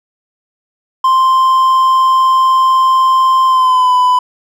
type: tone with pitch glide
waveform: triangle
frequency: 1046 to 1000.5 Hz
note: C6 to B5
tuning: -1 to +22 cents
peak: -5 dBFS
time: 1.04-4.19 s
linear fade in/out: 5 ms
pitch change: -77 cents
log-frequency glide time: 3.46-3.93 s
effects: none